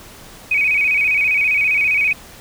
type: tone with vibrato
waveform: sine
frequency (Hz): 2384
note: D7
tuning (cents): +25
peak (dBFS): -13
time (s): 0.51-2.13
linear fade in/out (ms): 5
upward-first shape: square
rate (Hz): 15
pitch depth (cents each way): 87
effects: pink hiss -40 dBFS RMS until 2.4 s